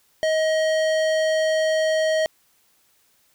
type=tone with hard clipping; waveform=sine; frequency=631 Hz; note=D#5; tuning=24 cents sharp; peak=-20 dBFS; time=0.23-2.26 s; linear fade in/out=0 ms; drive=16 dB; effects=white hiss -62 dBFS RMS until 3.34 s